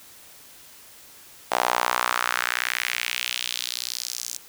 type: tone with high-pass filter sweep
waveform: sawtooth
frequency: 60.8 Hz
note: B1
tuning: 26 cents flat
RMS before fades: -27 dBFS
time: 1.51-4.38 s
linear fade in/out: 10 ms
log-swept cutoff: 740 to 6500 Hz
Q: 2.2
effects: white hiss -48 dBFS RMS until 4.48 s